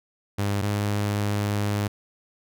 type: tone pair in turn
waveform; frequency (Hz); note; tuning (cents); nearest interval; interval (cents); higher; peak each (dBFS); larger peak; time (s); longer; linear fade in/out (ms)
sawtooth; 101 / 102.94; G#2 / G#2; -48 / -15; unison; 33; second; -19; neither; 0.38-0.62 / 0.62-1.88; second; 10
effects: none